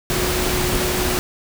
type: tone in noise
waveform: sine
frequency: 363.7 Hz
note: F#4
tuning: 30 cents flat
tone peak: -24 dBFS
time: 0.1-1.19 s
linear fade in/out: 0 ms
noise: pink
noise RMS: -21 dBFS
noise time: 0.1-1.19 s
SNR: -6 dB
effects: none